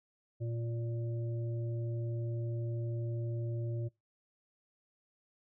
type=harmonic tone; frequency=116.54 Hz; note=A#2; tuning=in tune; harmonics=1 / 3 / 5; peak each=-34 / -44 / -48 dBFS; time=0.4-3.89 s; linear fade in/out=20 ms; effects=noise-tail reverb RT60 0.2 s tail -22 dB re dry